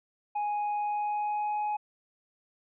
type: tone with pitch glide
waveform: triangle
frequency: 830.6 to 839.3 Hz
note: G#5 to G#5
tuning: 0 to +18 cents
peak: -26 dBFS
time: 0.35-1.77 s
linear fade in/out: 10 ms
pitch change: +18 cents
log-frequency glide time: 0.75-1.56 s
effects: resampled to 8000 Hz